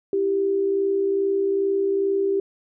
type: tone pair together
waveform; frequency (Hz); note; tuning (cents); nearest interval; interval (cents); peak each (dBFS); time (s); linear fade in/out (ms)
sine; 330 / 392.4; E4 / G4; +2 / +2; minor third; 300; -29 / -19; 0.13-2.4; 2
effects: none